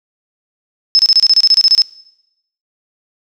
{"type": "tone bursts", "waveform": "sine", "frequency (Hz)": 5220, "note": "E8", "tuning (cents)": -18, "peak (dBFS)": -5, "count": 13, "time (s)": [0.95, 1.819], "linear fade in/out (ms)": 0, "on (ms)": 41, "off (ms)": 28, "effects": ["noise-tail reverb RT60 0.8 s tail -20 dB re dry"]}